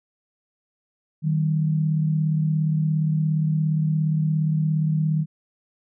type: tone pair together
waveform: sine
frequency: 155.3 / 192.5 Hz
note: D#3 / G3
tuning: -3 / -31 cents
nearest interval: major third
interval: 372 cents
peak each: -19 / -28 dBFS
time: 1.22-5.26 s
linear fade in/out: 50 ms
effects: none